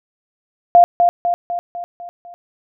sine tone with echo, 698.5 Hz, F5, in tune, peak -4 dBFS, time 0.75-0.84 s, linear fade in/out 0 ms, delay 250 ms, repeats 6, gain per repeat -5 dB, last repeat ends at 2.34 s, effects none

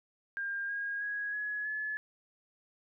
sine tone with pitch steps, 1604 / 1631.1 / 1658.6 / 1686.7 / 1715.2 Hz, G6 / G#6 / G#6 / G#6 / A6, +39 / -32 / -3 / +26 / -45 cents, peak -33 dBFS, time 0.37-1.97 s, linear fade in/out 0 ms, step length 320 ms, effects none

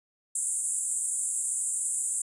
white band-pass noise, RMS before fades -30 dBFS, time 0.35-2.22 s, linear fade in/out 5 ms, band 7300 to 10000 Hz, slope 96 dB/octave, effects resampled to 24000 Hz

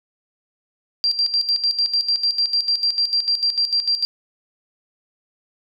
sine tone with tremolo, 4732 Hz, D8, 12 cents sharp, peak -15 dBFS, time 1.04-4.05 s, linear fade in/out 0 ms, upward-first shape square, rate 6.7 Hz, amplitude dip 70%, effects none

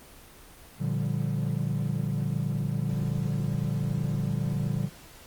triangle chord, G minor seventh, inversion first, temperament equal, 116.54 / 146.83 / 174.61 / 196 Hz, Bb2 / D3 / F3 / G3, 0 / 0 / 0 / 0 cents, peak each -29 / -27 / -32 / -32 dBFS, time 0.78-4.9 s, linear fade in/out 50 ms, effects pink hiss -50 dBFS RMS until 5.26 s + Opus 24 kbps

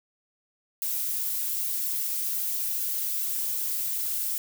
violet noise with flanger, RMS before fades -29 dBFS, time 0.82-4.38 s, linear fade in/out 0 ms, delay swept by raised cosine 1.6 to 5.1 ms, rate 2.5 Hz, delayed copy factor -0.55, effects none

